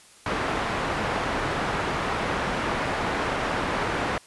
white low-pass noise, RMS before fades -27 dBFS, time 0.26-4.18 s, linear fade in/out 2 ms, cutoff 1400 Hz, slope 12 dB/octave, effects white hiss -52 dBFS RMS until 4.26 s + resampled to 24000 Hz

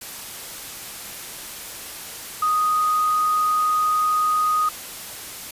sine tone in noise, 1244.5 Hz, D#6, in tune, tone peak -17 dBFS, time 2.42-4.69 s, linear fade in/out 5 ms, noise white, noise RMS -35 dBFS, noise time 0.01-5.51 s, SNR +15 dB, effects resampled to 32000 Hz

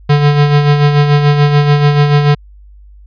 square tone with tremolo, 146 Hz, D3, 10 cents flat, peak -5 dBFS, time 0.09-2.35 s, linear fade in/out 10 ms, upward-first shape sine, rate 6.9 Hz, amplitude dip 50%, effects added 50 Hz sine -35 dBFS peak until 3.06 s + resampled to 11025 Hz

